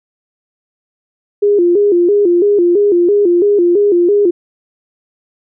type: tone with vibrato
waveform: sine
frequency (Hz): 378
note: F#4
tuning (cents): +37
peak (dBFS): -7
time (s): 1.42-4.31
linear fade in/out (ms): 10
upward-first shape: square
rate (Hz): 3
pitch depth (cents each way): 140
effects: none